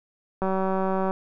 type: click train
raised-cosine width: 1 ms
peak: -13 dBFS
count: 132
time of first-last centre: 0.42-1.109 s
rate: 190 Hz
effects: none